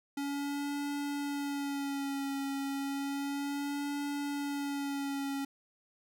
square tone with vibrato, 281 Hz, C#4, 24 cents sharp, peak -34 dBFS, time 0.17-5.45 s, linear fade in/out 5 ms, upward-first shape sine, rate 0.32 Hz, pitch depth 34 cents each way, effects none

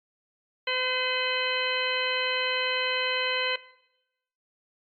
harmonic tone, 510 Hz, C5, 44 cents flat, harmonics 1 / 2 / 3 / 4 / 5 / 6 / 8, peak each -33 / -35 / -35 / -31 / -33 / -31 / -37 dBFS, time 0.67-3.56 s, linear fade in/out 5 ms, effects noise-tail reverb RT60 0.9 s tail -19 dB re dry + AAC 48 kbps

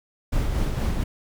brown noise with tremolo, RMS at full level -22 dBFS, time 0.32-1.04 s, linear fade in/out 10 ms, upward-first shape sine, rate 4.3 Hz, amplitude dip 35%, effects none

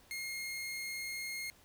sawtooth tone, 2142 Hz, C7, 40 cents sharp, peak -35 dBFS, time 0.11-1.5 s, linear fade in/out 0 ms, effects pink hiss -63 dBFS RMS until 1.64 s

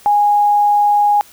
sine tone, 825 Hz, G#5, 12 cents flat, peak -9 dBFS, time 0.06-1.21 s, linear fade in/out 0 ms, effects white hiss -44 dBFS RMS until 1.32 s

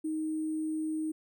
sine tone with sample-and-hold, 312.7 Hz, D#4, 9 cents sharp, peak -30 dBFS, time 0.04-1.12 s, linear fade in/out 10 ms, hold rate 8820 Hz, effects none

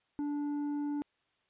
sine tone with tanh clipping, 291.2 Hz, D4, 15 cents flat, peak -33 dBFS, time 0.19-1.02 s, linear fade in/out 0 ms, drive 6 dB, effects white hiss -75 dBFS RMS until 1.49 s + resampled to 8000 Hz

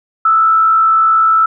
sine tone with frequency modulation, 1319 Hz, E6, 1 cent sharp, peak -7 dBFS, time 0.25-1.46 s, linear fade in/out 5 ms, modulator 60.7 Hz, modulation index 0.39, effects none

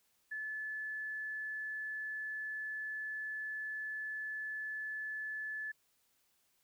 sine tone, 1730 Hz, A6, 30 cents flat, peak -38 dBFS, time 0.31-5.72 s, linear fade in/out 10 ms, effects white hiss -75 dBFS RMS until 6.63 s

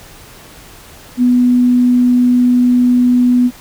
sine tone, 246.9 Hz, B3, in tune, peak -7 dBFS, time 1.17-3.51 s, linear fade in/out 50 ms, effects pink hiss -38 dBFS RMS until 3.6 s

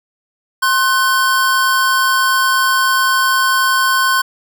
square tone pair together, 1058.2 / 1507 Hz, C6 / F#6, +19 / +31 cents, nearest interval tritone, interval 612 cents, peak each -15 dBFS, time 0.62-4.22 s, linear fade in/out 10 ms, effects none

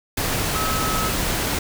sine tone in noise, 1289 Hz, E6, 39 cents flat, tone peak -25 dBFS, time 0.55-1.09 s, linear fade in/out 5 ms, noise pink, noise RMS -23 dBFS, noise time 0.17-1.59 s, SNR -5 dB, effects none

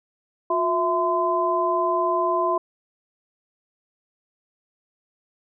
sine tone cluster, 357.8 / 661 / 1025 Hz, F4 / E5 / C6, +42 / +5 / -36 cents, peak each -25 / -24 / -22 dBFS, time 0.5-2.58 s, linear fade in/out 5 ms, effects none

